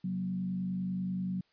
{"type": "tone with frequency modulation", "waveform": "sine", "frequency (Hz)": 185, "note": "F#3", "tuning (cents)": 0, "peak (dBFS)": -31, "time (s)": [0.04, 1.41], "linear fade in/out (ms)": 5, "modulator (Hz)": 50.3, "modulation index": 0.54, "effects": ["white hiss -71 dBFS RMS until 1.52 s", "resampled to 11025 Hz"]}